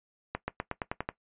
accelerating click train, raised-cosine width 0.5 ms, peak -16 dBFS, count 8, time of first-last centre 0.35-1.09 s, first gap 130 ms, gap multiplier 0.93, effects noise-tail reverb RT60 0.1 s tail -17 dB re dry + resampled to 8000 Hz

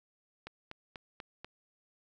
click train, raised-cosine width 0.3 ms, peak -27 dBFS, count 5, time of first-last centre 0.47-1.446 s, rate 4.1 Hz, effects none

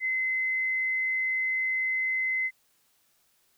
sine tone, 2051 Hz, C7, 35 cents flat, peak -25 dBFS, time 0-2.51 s, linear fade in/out 50 ms, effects white hiss -68 dBFS RMS until 3.57 s

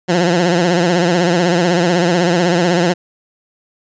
15% pulse tone with vibrato, 174.61 Hz, F3, in tune, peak -5 dBFS, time 0.08-2.94 s, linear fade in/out 20 ms, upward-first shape triangle, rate 16 Hz, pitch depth 110 cents each way, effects resampled to 16000 Hz

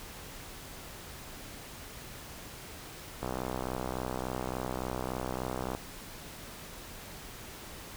click train, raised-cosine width 1 ms, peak -20 dBFS, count 161, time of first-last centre 3.23-5.75 s, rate 63.5 Hz, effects pink hiss -46 dBFS RMS until 7.96 s

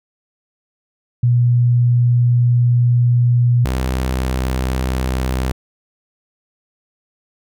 sine / sawtooth tone pair in turn, 121.2 / 64.2 Hz, B2 / C2, -32 / -32 cents, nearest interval major seventh, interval 1100 cents, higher first, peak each -10 / -13 dBFS, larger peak first, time 1.23-3.65 / 3.65-5.52 s, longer first, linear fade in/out 5 ms, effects none

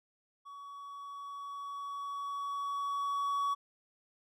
triangle tone with level ramp, 1128 Hz, C#6, 30 cents sharp, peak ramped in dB -44 to -27 dBFS, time 0.45-3.55 s, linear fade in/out 20 ms, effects none

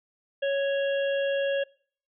harmonic tone with a mistuned harmonic, 554.4 Hz, C#5, in tune, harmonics 1 / 3 / 5 / 6, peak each -24 / -34 / -38 / -40 dBFS, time 0.42-1.64 s, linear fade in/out 10 ms, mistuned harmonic 6, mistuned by -19 cents, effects noise-tail reverb RT60 0.5 s tail -23 dB re dry

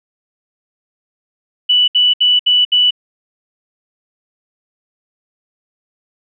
sine tone bursts, 2964 Hz, F#7, 2 cents sharp, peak -8 dBFS, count 5, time 1.69-2.908 s, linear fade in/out 10 ms, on 190 ms, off 67 ms, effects none

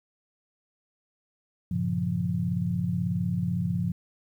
sine chord, G half-diminished seventh, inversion none, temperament equal, 98 / 116.54 / 138.59 / 174.61 Hz, G2 / Bb2 / Db3 / F3, 0 / 0 / 0 / 0 cents, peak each -32 / -33 / -33 / -27 dBFS, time 1.71-3.92 s, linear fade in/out 5 ms, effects 10-bit

